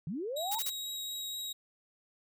sine linear sweep, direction up, 137.6 to 926 Hz, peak -34 dBFS, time 0.07-0.59 s, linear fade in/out 2 ms
sawtooth tone with vibrato, 3816 Hz, A#7, 40 cents sharp, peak -34 dBFS, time 0.36-1.53 s, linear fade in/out 10 ms, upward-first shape triangle, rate 4.1 Hz, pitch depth 8 cents each way
blue noise bursts, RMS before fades -34 dBFS, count 3, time 0.51-0.701 s, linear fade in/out 10 ms, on 45 ms, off 28 ms
effects none

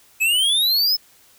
square exponential sweep, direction up, 2539 to 5280 Hz, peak -16 dBFS, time 0.2-0.97 s, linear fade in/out 20 ms, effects white hiss -53 dBFS RMS until 1.38 s

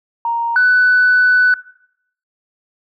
sine tone pair in turn, 932.3 / 1493.7 Hz, A#5 / F#6, 0 / +16 cents, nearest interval minor sixth, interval 816 cents, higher second, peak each -15 / -7 dBFS, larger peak second, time 0.25-0.56 / 0.56-1.54 s, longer second, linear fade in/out 2 ms, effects noise-tail reverb RT60 0.7 s tail -19 dB re dry + tanh soft clip ceiling -5 dBFS

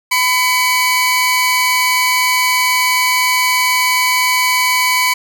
sawtooth tone pair together, 1007 / 2261 Hz, B5 / C#7, +33 / +34 cents, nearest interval octave + major second, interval 1401 cents, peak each -11 dBFS, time 0.11-5.14 s, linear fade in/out 10 ms, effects none

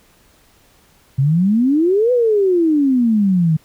sine exponential two-way sweep, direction up then down, 128.9 to 506 to 152.7 Hz, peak -11 dBFS, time 1.18-3.57 s, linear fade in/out 10 ms, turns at 2.12 s, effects pink hiss -53 dBFS RMS until 3.64 s

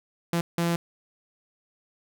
sawtooth tone bursts at uneven times, 170 Hz, F3, 46 cents flat, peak -19 dBFS, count 2, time 0.33-0.41 / 0.58-0.76 s, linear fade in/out 2 ms, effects none

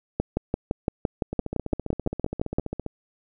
two click trains, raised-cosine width 2 ms, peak -9 / -16 dBFS, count 15 / 24, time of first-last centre 0.2-2.585 / 1.33-2.863 s, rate 5.87 / 15 Hz, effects none

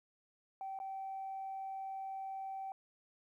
sine tone with dropouts, 773 Hz, G5, 24 cents flat, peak -39 dBFS, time 0.61-2.72 s, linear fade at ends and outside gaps 1 ms, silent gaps 0.789-0.8 s, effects tanh soft clip ceiling -36 dBFS + 13-bit

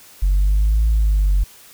sine exponential two-way sweep, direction up then down, 46.03 to 55.4 to 46.03 Hz, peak -11 dBFS, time 0.22-1.44 s, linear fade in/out 10 ms, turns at 0.87 s, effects tanh soft clip ceiling -10 dBFS + white hiss -45 dBFS RMS until 1.73 s

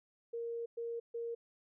sine tone bursts at uneven times, 466.2 Hz, A#4, in tune, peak -37 dBFS, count 3, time 0.33-0.66 / 0.77-1 / 1.14-1.35 s, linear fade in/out 10 ms, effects none

